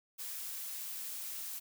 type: noise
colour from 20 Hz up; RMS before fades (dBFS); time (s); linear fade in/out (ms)
blue; -42; 0.18-1.6; 20
effects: none